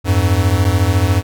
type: beating tone pair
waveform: square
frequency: 87.3 / 101.3 Hz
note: F2 / G#2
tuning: 0 / -43 cents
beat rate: 14 Hz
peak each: -15 dBFS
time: 0.04-1.23 s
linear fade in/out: 50 ms
effects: none